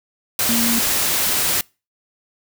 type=tone in noise; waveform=sine; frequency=232.4 Hz; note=A#3; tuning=5 cents flat; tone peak=-19 dBFS; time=0.49-0.79 s; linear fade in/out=2 ms; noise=white; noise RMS=-19 dBFS; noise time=0.39-1.61 s; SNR=-3 dB; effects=noise-tail reverb RT60 0.3 s tail -26 dB re dry